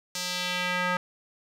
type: tone with band-pass filter sweep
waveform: square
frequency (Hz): 180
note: F#3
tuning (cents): -47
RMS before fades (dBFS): -29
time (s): 0.15-0.97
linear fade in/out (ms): 2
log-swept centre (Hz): 5900 to 1400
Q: 1.4
effects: none